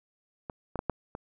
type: clicks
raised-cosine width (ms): 1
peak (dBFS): -23 / -19 / -15 / -13 / -23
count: 5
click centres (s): 0.498 / 0.757 / 0.791 / 0.897 / 1.151
effects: none